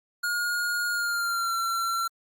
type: tone with pitch glide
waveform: square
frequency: 1431 to 1358.5 Hz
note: F6 to F6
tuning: +42 to -48 cents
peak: -26 dBFS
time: 0.23-2.08 s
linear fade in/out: 10 ms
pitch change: -90 cents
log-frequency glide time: 0.89-1.56 s
effects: Opus 48 kbps